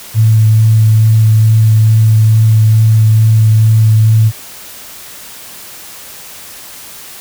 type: tone with vibrato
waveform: sine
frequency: 110 Hz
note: A2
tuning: in tune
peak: -4 dBFS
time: 0.14-4.32 s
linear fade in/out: 50 ms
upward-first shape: sine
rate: 2.3 Hz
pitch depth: 12 cents each way
effects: white hiss -31 dBFS RMS until 7.2 s